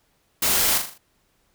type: noise with echo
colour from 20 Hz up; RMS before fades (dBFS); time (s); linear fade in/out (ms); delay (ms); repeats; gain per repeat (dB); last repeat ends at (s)
white; -21; 0.42-0.78; 5; 40; 5; -6; 0.98
effects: pink hiss -66 dBFS RMS until 1.54 s